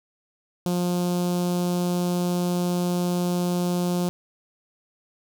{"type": "tone with notch filter", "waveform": "sawtooth", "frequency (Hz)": 177.1, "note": "F3", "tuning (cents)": 24, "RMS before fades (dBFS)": -24, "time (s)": [0.66, 4.09], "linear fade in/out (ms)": 0, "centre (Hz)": 1900, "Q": 0.6, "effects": []}